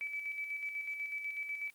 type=tone with tremolo; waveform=sine; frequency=2301 Hz; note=D7; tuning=36 cents flat; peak=-35 dBFS; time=0.01-1.7 s; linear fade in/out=0 ms; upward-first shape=square; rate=8.1 Hz; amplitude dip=45%; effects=white hiss -66 dBFS RMS until 1.74 s + Opus 24 kbps